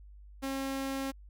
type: tone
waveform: sawtooth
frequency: 270 Hz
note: C#4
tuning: 45 cents flat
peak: -29 dBFS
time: 0.42-1.12 s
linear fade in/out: 20 ms
effects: added 50 Hz sine -49 dBFS peak until 1.29 s